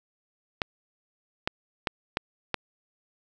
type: clicks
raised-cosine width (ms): 0.3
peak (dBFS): -9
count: 5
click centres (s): 0.618 / 1.475 / 1.872 / 2.171 / 2.543
effects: none